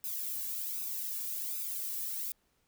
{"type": "noise with flanger", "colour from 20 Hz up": "violet", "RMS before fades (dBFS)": -37, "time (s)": [0.04, 2.32], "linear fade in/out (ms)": 2, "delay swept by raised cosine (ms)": [0.79, 1.78], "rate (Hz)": 1.3, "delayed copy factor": 0.75, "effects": ["pink hiss -74 dBFS RMS until 2.67 s"]}